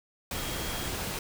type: tone in noise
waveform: sine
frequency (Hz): 3260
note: G#7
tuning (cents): -33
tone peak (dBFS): -43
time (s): 0.35-0.88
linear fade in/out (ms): 2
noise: pink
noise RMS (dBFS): -34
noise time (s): 0.31-1.19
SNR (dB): -12
effects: none